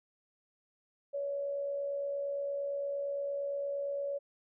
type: tone with amplitude modulation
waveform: sine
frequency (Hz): 564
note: C#5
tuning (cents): +30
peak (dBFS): -31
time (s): 1.13-4.19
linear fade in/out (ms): 20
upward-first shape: sine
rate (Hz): 68.7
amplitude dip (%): 35
effects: none